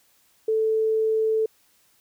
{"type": "tone", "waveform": "sine", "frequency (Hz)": 440, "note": "A4", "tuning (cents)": 0, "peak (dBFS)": -19, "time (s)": [0.48, 1.46], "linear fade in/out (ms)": 5, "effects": ["white hiss -62 dBFS RMS until 2 s"]}